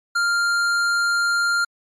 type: tone with hard clipping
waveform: triangle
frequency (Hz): 1396.9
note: F6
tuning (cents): 0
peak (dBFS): -19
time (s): 0.15-1.65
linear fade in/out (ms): 10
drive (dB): 17
effects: low-pass 10000 Hz 12 dB/octave + MP3 96 kbps